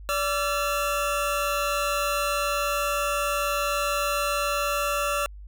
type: tone pair together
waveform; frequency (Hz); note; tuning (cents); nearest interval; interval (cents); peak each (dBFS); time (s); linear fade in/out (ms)
25% pulse; 578.5 / 1350; D5 / E6; -26 / +41; octave + minor third; 1467; -23; 0.09-5.26; 0
effects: added 50 Hz sine -39 dBFS peak until 5.47 s